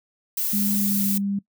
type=noise; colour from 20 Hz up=violet; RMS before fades=-25 dBFS; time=0.37-1.18 s; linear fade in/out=5 ms
type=tone with pitch glide; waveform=sine; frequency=203.9 to 199.47 Hz; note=G#3 to G3; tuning=-32 to +30 cents; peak=-22 dBFS; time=0.53-1.39 s; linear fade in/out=5 ms; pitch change=-38 cents; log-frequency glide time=0.64-1.06 s
effects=noise-tail reverb RT60 0.1 s tail -20 dB re dry